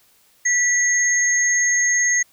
sine tone pair together, 1961 / 6479 Hz, B6 / G#8, -13 / -44 cents, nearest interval octave + major sixth, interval 2069 cents, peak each -18 dBFS, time 0.45-2.23 s, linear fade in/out 10 ms, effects white hiss -57 dBFS RMS until 2.32 s

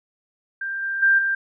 sine tone with level steps, 1584 Hz, G6, 18 cents sharp, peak -25 / -23 / -13 / -19 dBFS, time 0.61-1.35 s, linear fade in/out 5 ms, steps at 0.82 / 1.02 / 1.18 s, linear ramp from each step 10 ms, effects none

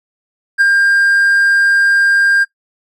triangle tone with ADSR envelope, 1601 Hz, G6, 36 cents sharp, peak -4 dBFS, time 0.58-2.45 s, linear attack 30 ms, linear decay 16 ms, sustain -3 dB, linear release 25 ms, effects noise-tail reverb RT60 0.1 s tail -17 dB re dry

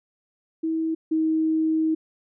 sine tone pair in turn, 322.3 / 317.5 Hz, E4 / D#4, -39 / +35 cents, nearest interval unison, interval 26 cents, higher first, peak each -22 / -19 dBFS, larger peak second, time 0.63-0.95 / 1.11-1.95 s, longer second, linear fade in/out 10 ms, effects none

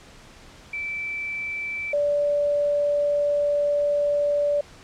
sine tone pair in turn, 2325 / 581.2 Hz, D7 / D5, -18 / -18 cents, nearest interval 2 octaves, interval 2400 cents, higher first, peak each -27 / -19 dBFS, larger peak second, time 0.73-1.93 / 1.93-4.61 s, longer second, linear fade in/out 5 ms, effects pink hiss -48 dBFS RMS until 4.83 s + low-pass 7000 Hz 12 dB/octave

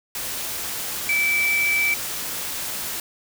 sine tone in noise, 2316 Hz, D7, 25 cents flat, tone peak -18 dBFS, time 1.09-1.94 s, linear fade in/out 2 ms, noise white, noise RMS -29 dBFS, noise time 0.15-3 s, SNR +8 dB, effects none

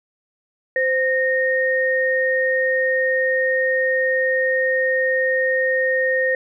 sine tone pair together, 519 / 1849.5 Hz, C5 / A#6, -14 / -14 cents, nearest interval octave + minor seventh, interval 2200 cents, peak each -19 dBFS, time 0.76-6.35 s, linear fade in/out 2 ms, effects none

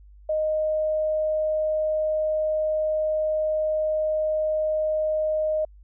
sine tone, 620 Hz, D#5, 6 cents flat, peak -21 dBFS, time 0.29-5.65 s, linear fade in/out 5 ms, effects added 50 Hz sine -46 dBFS peak until 5.83 s

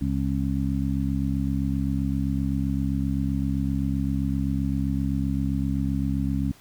harmonic tone, 67.7 Hz, C#2, 40 cents flat, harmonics 1 / 2 / 3 / 4, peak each -28 / -28 / -28 / -28 dBFS, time 0.01-6.52 s, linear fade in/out 5 ms, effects pink hiss -53 dBFS RMS until 6.6 s

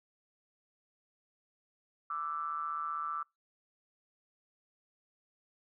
triangle ring-modulated tone, 77.78 Hz, D#2, in tune, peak -29 dBFS, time 2.1-3.23 s, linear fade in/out 5 ms, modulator 1250 Hz, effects noise-tail reverb RT60 0.2 s tail -26 dB re dry

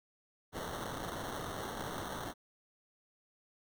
white noise with sample-and-hold, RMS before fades -41 dBFS, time 0.52-2.34 s, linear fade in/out 50 ms, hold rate 2450 Hz, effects none

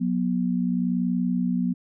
sine tone pair together, 182 / 242.9 Hz, F#3 / B3, -28 / -29 cents, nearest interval perfect fourth, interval 499 cents, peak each -24 dBFS, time 0-1.74 s, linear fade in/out 20 ms, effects none

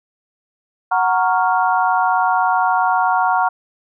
sine chord, Gb major seventh, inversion none, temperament equal, 740 / 932.3 / 1108.7 / 1396.9 Hz, Gb5 / Bb5 / Db6 / F6, 0 / 0 / 0 / 0 cents, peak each -17 / -18 / -21 / -21 dBFS, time 0.91-3.49 s, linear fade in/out 10 ms, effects none

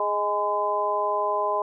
harmonic tone with a mistuned harmonic, 207.7 Hz, G#3, in tune, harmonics 2 / 3 / 4 / 5, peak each -30 / -27 / -30 / -25 dBFS, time 0-1.62 s, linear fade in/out 2 ms, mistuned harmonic 5, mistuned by -33 cents, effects none

